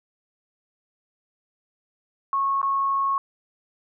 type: tone with dropouts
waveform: sine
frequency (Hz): 1097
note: C#6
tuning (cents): -18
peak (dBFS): -20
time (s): 2.33-3.18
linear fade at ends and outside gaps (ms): 1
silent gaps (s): 2.616-2.629
effects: none